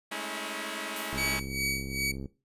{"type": "chord", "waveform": "5% pulse", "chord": "A major seventh", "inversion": "third", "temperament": "equal with one note detuned", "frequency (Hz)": [207.7, 220, 277.2, 322.7], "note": ["G#3", "A3", "C#4", "E4"], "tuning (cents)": [0, 0, 0, -37], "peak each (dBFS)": [-29, -31, -29, -26], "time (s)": [0.11, 1.4], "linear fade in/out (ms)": 10}
{"type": "noise with exponential decay", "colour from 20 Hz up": "violet", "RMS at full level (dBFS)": -36, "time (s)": [0.96, 1.56], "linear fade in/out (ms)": 2, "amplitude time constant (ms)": 130}
{"type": "click train", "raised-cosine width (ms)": 3, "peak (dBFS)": -26, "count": 77, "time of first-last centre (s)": [1.13, 2.258], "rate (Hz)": 67.4}
{"type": "tone with tremolo", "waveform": "sawtooth", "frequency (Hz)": 2267, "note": "C#7", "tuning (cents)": 38, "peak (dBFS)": -24, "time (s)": [1.17, 2.12], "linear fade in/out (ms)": 10, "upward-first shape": "sine", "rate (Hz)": 2.5, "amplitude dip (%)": 85}
{"effects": ["noise-tail reverb RT60 0.3 s tail -18 dB re dry", "resampled to 32000 Hz"]}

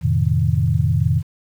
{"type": "chord", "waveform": "sine", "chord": "F dominant seventh", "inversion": "none", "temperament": "equal with one note detuned", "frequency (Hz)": [87.31, 110, 128.94, 155.56], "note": ["F2", "A2", "C3", "Eb3"], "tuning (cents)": [0, 0, -25, 0], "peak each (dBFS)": -20, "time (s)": [0.01, 1.23], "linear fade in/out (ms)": 50, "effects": ["8-bit"]}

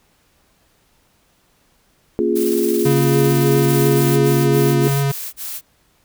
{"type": "chord", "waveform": "sine", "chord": "Bb minor seventh", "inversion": "none", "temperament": "equal", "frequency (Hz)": [233.1, 277.2, 349.2, 415.3], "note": ["Bb3", "Db4", "F4", "Ab4"], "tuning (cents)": [0, 0, 0, 0], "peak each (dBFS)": [-22, -24, -18, -19], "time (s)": [2.19, 4.88], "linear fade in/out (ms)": 0}
{"type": "noise with tremolo", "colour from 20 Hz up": "blue", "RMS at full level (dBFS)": -27, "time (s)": [2.35, 4.17], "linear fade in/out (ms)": 20, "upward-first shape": "square", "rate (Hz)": 18, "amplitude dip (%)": 30}
{"type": "tone with vibrato", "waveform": "square", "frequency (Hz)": 139.4, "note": "C#3", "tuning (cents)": 10, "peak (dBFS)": -16, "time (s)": [2.85, 5.12], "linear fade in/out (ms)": 10, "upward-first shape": "square", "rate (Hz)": 7.1, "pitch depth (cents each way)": 9}
{"type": "noise bursts", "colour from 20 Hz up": "blue", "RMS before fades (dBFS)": -28, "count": 7, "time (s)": [3.66, 5.614], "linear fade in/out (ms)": 50, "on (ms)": 250, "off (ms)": 34}
{"effects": ["pink hiss -59 dBFS RMS until 6.04 s"]}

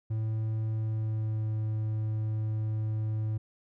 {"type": "tone with pitch glide", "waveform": "triangle", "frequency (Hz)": [110, 108.67], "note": ["A2", "A2"], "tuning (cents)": [0, -21], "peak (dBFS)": -26, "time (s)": [0.1, 3.38], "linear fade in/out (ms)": 10, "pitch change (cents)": -21, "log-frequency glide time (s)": [0.71, 1.54], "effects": []}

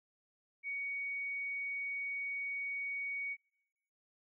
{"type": "tone", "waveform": "sine", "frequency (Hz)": 2240, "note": "C#7", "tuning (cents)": 18, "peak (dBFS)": -36, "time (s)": [0.63, 3.37], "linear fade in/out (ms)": 50, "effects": ["noise-tail reverb RT60 0.8 s tail -23 dB re dry"]}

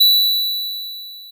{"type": "tone with level ramp", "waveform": "square", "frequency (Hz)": 3951, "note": "B7", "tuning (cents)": 0, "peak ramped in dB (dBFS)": [-8, -37], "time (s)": [0, 1.31], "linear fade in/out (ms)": 10, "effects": []}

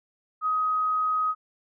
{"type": "tone", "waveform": "sine", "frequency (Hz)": 1259, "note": "D#6", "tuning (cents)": 20, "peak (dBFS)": -22, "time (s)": [0.41, 1.35], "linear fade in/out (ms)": 50, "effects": []}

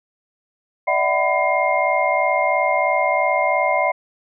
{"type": "tone cluster", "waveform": "sine", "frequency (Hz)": [591, 654, 750, 999, 2123], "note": ["D5", "E5", "F#5", "B5", "C7"], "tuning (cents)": [11, -14, 23, 20, 25], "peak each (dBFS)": -22, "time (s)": [0.87, 3.92], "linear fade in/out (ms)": 10, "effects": []}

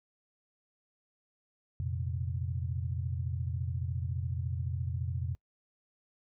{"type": "chord", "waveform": "sine", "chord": "F suspended fourth", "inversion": "none", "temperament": "equal", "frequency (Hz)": [87.31, 116.54, 130.81], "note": ["F2", "Bb2", "C3"], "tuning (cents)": [0, 0, 0], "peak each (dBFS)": [-34, -38, -37], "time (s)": [1.8, 5.35], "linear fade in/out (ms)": 0, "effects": ["noise-tail reverb RT60 0.1 s tail -23 dB re dry"]}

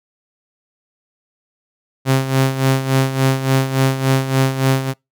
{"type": "tone with tremolo", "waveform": "sawtooth", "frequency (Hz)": 133.3, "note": "C3", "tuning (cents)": 33, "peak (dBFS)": -7, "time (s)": [2.05, 4.94], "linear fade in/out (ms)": 50, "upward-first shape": "sine", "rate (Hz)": 3.5, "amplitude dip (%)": 70, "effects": ["noise-tail reverb RT60 0.2 s tail -26 dB re dry"]}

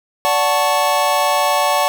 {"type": "chord", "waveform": "square", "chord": "D major seventh", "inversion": "none", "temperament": "equal with one note detuned", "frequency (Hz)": [580.9, 740, 880, 1108.7], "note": ["D5", "F#5", "A5", "C#6"], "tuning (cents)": [-19, 0, 0, 0], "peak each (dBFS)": -20, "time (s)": [0.25, 1.88], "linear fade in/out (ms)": 0, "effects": []}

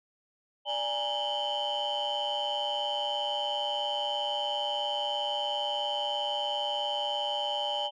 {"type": "tone cluster", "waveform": "sine", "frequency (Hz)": [588, 825, 935, 2958, 3088], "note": ["D5", "G#5", "A#5", "F#7", "G7"], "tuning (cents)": [2, -12, 5, -1, -27], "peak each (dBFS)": [-34, -32, -40, -36, -32], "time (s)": [0.65, 7.91], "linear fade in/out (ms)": 50, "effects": ["tanh soft clip ceiling -23 dBFS"]}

